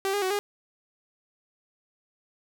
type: tone with pitch steps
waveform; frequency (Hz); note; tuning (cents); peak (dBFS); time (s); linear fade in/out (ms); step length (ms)
sawtooth; 388.9 / 408 / 374.5 / 408.7; G4 / G#4 / F#4 / G#4; -14 / -31 / +21 / -28; -21; 0.05-0.39; 0; 85
effects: none